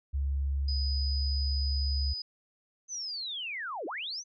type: tone with pitch glide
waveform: sine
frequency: 69.3 to 70.02 Hz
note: C#2 to C#2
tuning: 0 to +18 cents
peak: -27 dBFS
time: 0.13-2.14 s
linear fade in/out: 20 ms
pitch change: +18 cents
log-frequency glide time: 0.79-1.18 s
type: tone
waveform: sine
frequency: 4978 Hz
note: D#8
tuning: in tune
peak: -34 dBFS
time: 0.68-2.22 s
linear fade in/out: 5 ms
type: linear two-way sweep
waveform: sine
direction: down then up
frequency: 6260 to 279.3 to 6260 Hz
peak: -34 dBFS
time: 2.88-4.24 s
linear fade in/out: 50 ms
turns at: 3.86 s
effects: none